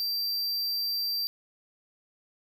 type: tone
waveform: square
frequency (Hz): 4699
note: D8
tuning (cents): 0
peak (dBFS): -28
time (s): 0-1.27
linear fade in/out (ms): 0
effects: none